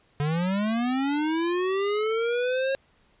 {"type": "linear sweep", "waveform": "square", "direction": "up", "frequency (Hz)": [142.2, 544], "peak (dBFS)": -24, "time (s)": [0.2, 2.75], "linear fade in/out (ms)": 0, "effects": ["pink hiss -63 dBFS RMS until 3.2 s", "resampled to 8000 Hz"]}